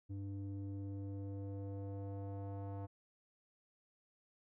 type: tone with low-pass filter sweep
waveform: square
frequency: 99 Hz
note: G2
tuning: 18 cents sharp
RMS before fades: -44 dBFS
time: 0.09-2.87 s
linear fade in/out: 20 ms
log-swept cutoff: 260 to 820 Hz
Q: 1.8
effects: none